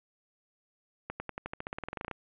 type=accelerating click train; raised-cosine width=0.5 ms; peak=-21 dBFS; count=18; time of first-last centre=1.1-2.113 s; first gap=100 ms; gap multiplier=0.93; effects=resampled to 8000 Hz + 8-bit